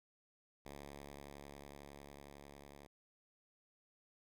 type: tone with level ramp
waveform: 5% pulse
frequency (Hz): 71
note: C#2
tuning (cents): +42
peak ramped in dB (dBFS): -38 to -44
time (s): 0.65-2.87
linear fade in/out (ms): 10
effects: none